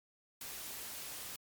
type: noise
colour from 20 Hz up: white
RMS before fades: -45 dBFS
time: 0.41-1.36 s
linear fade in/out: 2 ms
effects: MP3 96 kbps